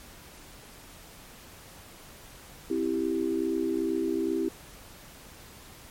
sine chord, C major, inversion none, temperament equal, 261.6 / 329.6 / 392 Hz, C4 / E4 / G4, 0 / 0 / 0 cents, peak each -32 / -28 / -30 dBFS, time 2.7-4.49 s, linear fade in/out 5 ms, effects pink hiss -49 dBFS RMS until 5.9 s + MP3 64 kbps

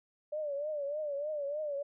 sine tone with vibrato, 587.3 Hz, D5, in tune, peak -33 dBFS, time 0.32-1.83 s, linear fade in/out 10 ms, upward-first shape triangle, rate 3.3 Hz, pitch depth 110 cents each way, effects none

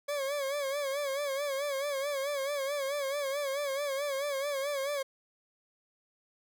40% pulse tone with vibrato, 560 Hz, C#5, 18 cents sharp, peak -30 dBFS, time 0.08-5.03 s, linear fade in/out 10 ms, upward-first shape sine, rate 4.6 Hz, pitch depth 83 cents each way, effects none

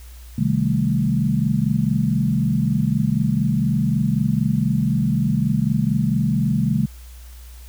sine chord, A half-diminished seventh, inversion first, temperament equal, 130.81 / 155.56 / 196 / 220 Hz, C3 / Eb3 / G3 / A3, 0 / 0 / 0 / 0 cents, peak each -22 dBFS, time 0.38-6.86 s, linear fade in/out 5 ms, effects added 60 Hz sine -37 dBFS peak until 7.68 s + white hiss -49 dBFS RMS until 7.68 s

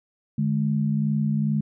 sine tone pair together, 148.68 / 211 Hz, D3 / G#3, +22 / +28 cents, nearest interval tritone, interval 606 cents, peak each -23 dBFS, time 0.38-1.61 s, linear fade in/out 5 ms, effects none

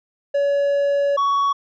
triangle tone pair in turn, 566 / 1120.6 Hz, C#5 / C#6, +36 / +18 cents, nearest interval octave, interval 1182 cents, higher second, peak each -14 dBFS, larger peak neither, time 0.34-1.17 / 1.17-1.53 s, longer first, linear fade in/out 10 ms, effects resampled to 16000 Hz

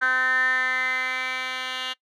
10% pulse tone with band-pass filter sweep, 257.2 Hz, C4, 30 cents flat, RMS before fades -25 dBFS, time 0.01-1.94 s, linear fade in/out 20 ms, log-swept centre 1600 to 2800 Hz, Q 9.2, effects noise-tail reverb RT60 0.1 s tail -22 dB re dry

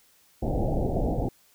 pink low-pass noise, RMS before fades -26 dBFS, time 0.42-1.29 s, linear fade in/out 10 ms, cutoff 810 Hz, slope 96 dB/octave, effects white hiss -61 dBFS RMS until 1.54 s

